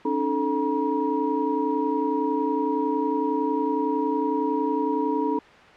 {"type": "tone cluster", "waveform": "sine", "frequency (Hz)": [274.4, 305.3, 436.8, 955], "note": ["C#4", "D#4", "A4", "A#5"], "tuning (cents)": [-17, -33, -13, 42], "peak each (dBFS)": -27, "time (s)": [0.05, 5.39], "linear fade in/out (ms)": 5, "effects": ["white hiss -47 dBFS RMS until 5.76 s", "low-pass 2000 Hz 12 dB/octave"]}